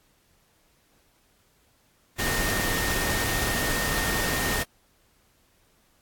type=tone in noise; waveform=sine; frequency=1839 Hz; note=A#6; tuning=24 cents flat; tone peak=-30 dBFS; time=2.18-4.64 s; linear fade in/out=20 ms; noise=pink; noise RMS=-27 dBFS; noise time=2.18-4.64 s; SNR=-6 dB; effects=pink hiss -64 dBFS RMS until 6.01 s + AAC 64 kbps